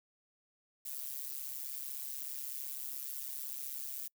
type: noise with amplitude modulation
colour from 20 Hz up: violet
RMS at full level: -38 dBFS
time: 0.85-4.08 s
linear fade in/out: 10 ms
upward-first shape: sine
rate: 136 Hz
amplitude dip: 90%
effects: noise-tail reverb RT60 0.1 s tail -26 dB re dry